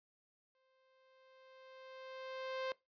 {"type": "tone with exponential growth", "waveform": "sawtooth", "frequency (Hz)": 523.3, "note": "C5", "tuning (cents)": 0, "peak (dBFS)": -33, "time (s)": [0.55, 2.72], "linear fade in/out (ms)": 1, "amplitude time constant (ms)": 470, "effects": ["noise-tail reverb RT60 0.2 s tail -20 dB re dry", "resampled to 11025 Hz"]}